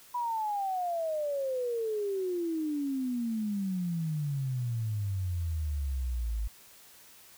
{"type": "exponential sweep", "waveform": "sine", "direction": "down", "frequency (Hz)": [987.8, 51.91], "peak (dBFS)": -29, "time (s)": [0.14, 6.48], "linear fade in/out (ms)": 10, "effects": ["white hiss -55 dBFS RMS until 7.37 s"]}